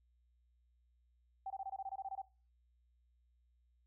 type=tone bursts; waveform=sine; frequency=776 Hz; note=G5; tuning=18 cents flat; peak=-39 dBFS; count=12; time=1.46-2.218 s; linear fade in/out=5 ms; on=43 ms; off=22 ms; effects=noise-tail reverb RT60 0.3 s tail -17 dB re dry + added 60 Hz sine -70 dBFS peak until 3.86 s